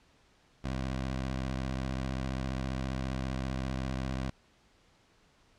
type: tone with vibrato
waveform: 15% pulse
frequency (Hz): 65.41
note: C2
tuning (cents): 0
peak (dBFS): -26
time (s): 0.64-4.3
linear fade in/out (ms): 5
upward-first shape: sine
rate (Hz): 15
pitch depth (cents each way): 66
effects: pink hiss -65 dBFS RMS until 5.58 s + low-pass 6000 Hz 12 dB/octave